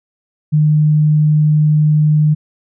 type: tone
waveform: sine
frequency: 152 Hz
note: D#3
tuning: 40 cents flat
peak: -8 dBFS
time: 0.52-2.35 s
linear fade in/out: 20 ms
effects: none